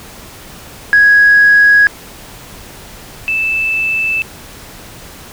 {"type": "tone pair in turn", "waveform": "sine", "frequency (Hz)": [1661.2, 2637], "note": ["G#6", "E7"], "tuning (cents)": [0, 0], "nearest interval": "minor sixth", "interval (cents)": 800, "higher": "second", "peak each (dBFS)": [-3, -12], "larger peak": "first", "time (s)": [[0.93, 1.87], [3.28, 4.22]], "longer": "neither", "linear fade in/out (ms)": 0, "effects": ["tanh soft clip ceiling 0 dBFS", "pink hiss -34 dBFS RMS until 5.32 s"]}